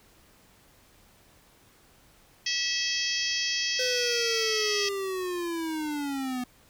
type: harmonic tone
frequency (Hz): 649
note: E5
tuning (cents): -27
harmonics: 3 / 4 / 5 / 6 / 7 / 8 / 9 / 10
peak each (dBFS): -34 / -34 / -33 / -44 / -33 / -32 / -36 / -44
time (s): 2.46-4.89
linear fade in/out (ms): 5
type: linear sweep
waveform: square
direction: down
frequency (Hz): 510 to 245.7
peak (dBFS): -30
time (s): 3.79-6.44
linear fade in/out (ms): 5
effects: pink hiss -59 dBFS RMS until 6.69 s